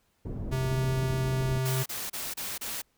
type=low-pass noise; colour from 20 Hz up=pink; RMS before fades=-35 dBFS; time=0.25-1.58 s; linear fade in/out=5 ms; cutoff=320 Hz; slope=12 dB/octave
type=tone; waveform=square; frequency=130.81 Hz; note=C3; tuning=in tune; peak=-27 dBFS; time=0.51-1.84 s; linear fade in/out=20 ms
type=noise bursts; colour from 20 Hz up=white; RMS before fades=-35 dBFS; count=5; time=1.65-2.82 s; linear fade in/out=10 ms; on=210 ms; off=30 ms
effects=pink hiss -71 dBFS RMS until 2.97 s